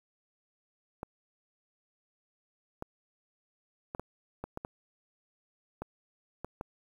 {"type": "clicks", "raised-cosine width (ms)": 1, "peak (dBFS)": -23, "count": 10, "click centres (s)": [1.031, 2.824, 3.949, 3.996, 4.44, 4.574, 4.649, 5.82, 6.446, 6.611], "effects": ["9-bit"]}